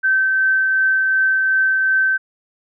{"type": "tone with tremolo", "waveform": "sine", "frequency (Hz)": 1545, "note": "G6", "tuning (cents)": -26, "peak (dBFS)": -12, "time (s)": [0.03, 2.18], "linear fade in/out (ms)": 20, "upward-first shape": "triangle", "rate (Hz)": 2.7, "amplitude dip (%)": 25, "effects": []}